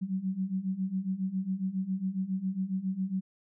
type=beating tone pair; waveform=sine; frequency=185 / 192.3 Hz; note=F#3 / G3; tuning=0 / -33 cents; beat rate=7.3 Hz; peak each=-34 / -31 dBFS; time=0.01-3.21 s; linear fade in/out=20 ms; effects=none